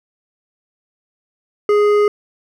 sine tone with hard clipping, 415.3 Hz, G#4, in tune, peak -12 dBFS, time 1.69-2.08 s, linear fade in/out 2 ms, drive 9 dB, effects none

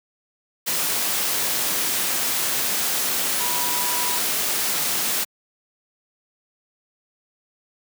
sine tone in noise, 976 Hz, B5, 21 cents flat, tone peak -29 dBFS, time 3.39-4.19 s, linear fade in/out 20 ms, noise white, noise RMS -23 dBFS, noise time 0.66-5.25 s, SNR -9 dB, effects high-pass 150 Hz 12 dB/octave

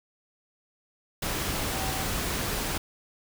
sine tone in noise, 766 Hz, G5, 40 cents flat, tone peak -37 dBFS, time 1.71-2.04 s, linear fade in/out 5 ms, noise pink, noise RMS -30 dBFS, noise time 1.22-2.78 s, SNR -10 dB, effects none

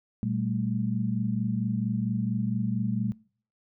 sine tone cluster, 119 / 194 / 218.4 Hz, A#2 / G3 / A3, +36 / -18 / -13 cents, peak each -30 dBFS, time 0.23-3.12 s, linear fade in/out 0 ms, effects noise-tail reverb RT60 0.5 s tail -24 dB re dry

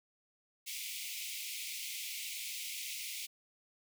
pink high-pass noise, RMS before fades -42 dBFS, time 0.66-3.27 s, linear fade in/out 20 ms, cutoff 2100 Hz, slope 96 dB/octave, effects none

